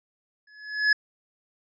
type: tone with exponential growth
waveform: square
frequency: 1700 Hz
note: G#6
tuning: 40 cents sharp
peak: -16 dBFS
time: 0.47-0.93 s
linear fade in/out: 5 ms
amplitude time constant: 100 ms
effects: resampled to 16000 Hz